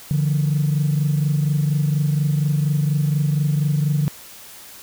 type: tone pair together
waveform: sine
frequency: 145.8 / 170 Hz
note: D3 / F3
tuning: -12 / -46 cents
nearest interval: minor third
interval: 266 cents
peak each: -16 / -22 dBFS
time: 0.11-4.08 s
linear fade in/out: 0 ms
effects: tanh soft clip ceiling -11 dBFS + white hiss -41 dBFS RMS until 4.82 s